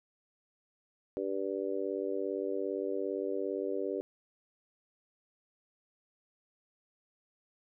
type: harmonic tone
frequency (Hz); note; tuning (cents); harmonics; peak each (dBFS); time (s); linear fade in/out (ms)
97.5; G2; -9; 3 / 4 / 5 / 6; -39 / -35 / -37 / -40; 1.17-4.01; 0
effects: none